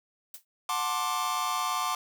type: noise with exponential decay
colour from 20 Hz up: blue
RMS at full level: -38 dBFS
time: 0.34-0.45 s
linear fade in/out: 2 ms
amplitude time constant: 22 ms
type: chord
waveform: 45% pulse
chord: D dominant seventh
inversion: first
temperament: just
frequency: 734.2 / 881 / 1057.2 / 1174.7 Hz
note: F#5 / A5 / C6 / D6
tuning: -14 / +2 / +18 / 0 cents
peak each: -36 / -36 / -32 / -31 dBFS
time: 0.69-1.95 s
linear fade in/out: 2 ms
effects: none